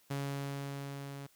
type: tone with level ramp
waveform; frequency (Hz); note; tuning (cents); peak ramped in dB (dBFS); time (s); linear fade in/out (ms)
sawtooth; 139.7; C#3; +14; -30 to -39; 0.1-1.27; 10
effects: white hiss -67 dBFS RMS until 1.35 s

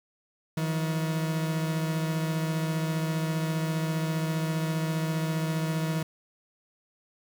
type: beating tone pair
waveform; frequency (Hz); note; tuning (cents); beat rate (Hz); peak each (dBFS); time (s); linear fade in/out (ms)
40% pulse; 159.2 / 174.2; D#3 / F3; +40 / -4; 15; -26 / -35; 0.57-6.03; 5
effects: 9-bit

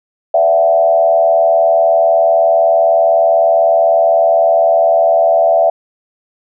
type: tone with frequency modulation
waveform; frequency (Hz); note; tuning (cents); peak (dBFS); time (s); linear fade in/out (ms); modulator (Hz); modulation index
sine; 666; E5; +18; -7; 0.34-5.7; 5; 79.9; 0.95
effects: none

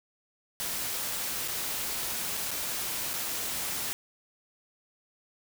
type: noise with dropouts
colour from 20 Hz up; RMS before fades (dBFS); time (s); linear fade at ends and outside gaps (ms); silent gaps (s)
white; -33; 0.6-3.93; 0; 1.477-1.483 / 2.37-2.374 / 2.508-2.514 / 3.133-3.138
effects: none

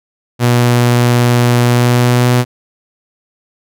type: tone with pitch glide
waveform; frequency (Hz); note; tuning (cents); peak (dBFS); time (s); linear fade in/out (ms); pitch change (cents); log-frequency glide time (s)
sawtooth; 121.2 to 123.25; B2 to B2; -32 to -3; -4; 0.39-2.45; 50; +29; 1.66-2.29
effects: none

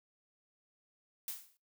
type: noise with exponential decay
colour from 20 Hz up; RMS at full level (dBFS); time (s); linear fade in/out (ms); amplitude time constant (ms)
blue; -37; 1.28-1.57; 1; 62
effects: noise-tail reverb RT60 0.2 s tail -19 dB re dry

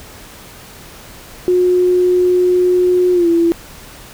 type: tone with pitch glide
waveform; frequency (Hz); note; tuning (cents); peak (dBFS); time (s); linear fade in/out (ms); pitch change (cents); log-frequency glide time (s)
sine; 361.2 to 337; F#4 to E4; -42 to +38; -9; 1.48-3.52; 0; -120; 3.13-3.28
effects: pink hiss -37 dBFS RMS until 4.13 s

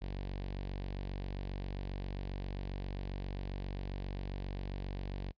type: tone with notch filter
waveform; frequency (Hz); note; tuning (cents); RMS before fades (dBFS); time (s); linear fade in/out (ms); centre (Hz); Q
sawtooth; 47.47; F#1; +45; -40; 0.01-5.32; 20; 1300; 1.7
effects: noise-tail reverb RT60 0.1 s tail -24 dB re dry + resampled to 11025 Hz

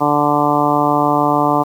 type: harmonic tone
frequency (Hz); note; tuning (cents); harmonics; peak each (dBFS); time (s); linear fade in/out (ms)
146.83; D3; 0; 1 / 2 / 3 / 4 / 5 / 6 / 7 / 8; -24 / -18 / -23 / -21 / -18 / -19 / -19 / -21; 0-1.64; 20
effects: 7-bit

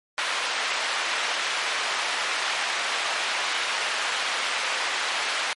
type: band-pass noise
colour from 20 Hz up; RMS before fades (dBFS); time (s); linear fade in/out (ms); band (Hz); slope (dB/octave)
white; -27; 0.18-5.53; 0; 720 to 2900; 12
effects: MP3 48 kbps

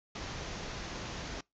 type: low-pass noise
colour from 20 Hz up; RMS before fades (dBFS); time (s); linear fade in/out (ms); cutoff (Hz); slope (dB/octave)
pink; -41; 0.15-1.41; 5; 6800; 96
effects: noise-tail reverb RT60 0.2 s tail -25 dB re dry

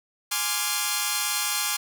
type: chord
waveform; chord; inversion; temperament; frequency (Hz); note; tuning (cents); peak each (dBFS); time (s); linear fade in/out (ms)
5% pulse; D half-diminished seventh; second; equal; 830.6 / 1046.5 / 1174.7 / 1396.9; Ab5 / C6 / D6 / F6; 0 / 0 / 0 / 0; -18; 0.31-1.77; 10
effects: none

